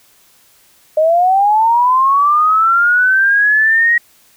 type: linear sweep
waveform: sine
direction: up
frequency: 609 to 1900 Hz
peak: -8 dBFS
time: 0.97-3.98 s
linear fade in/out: 5 ms
effects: white hiss -50 dBFS RMS until 4.36 s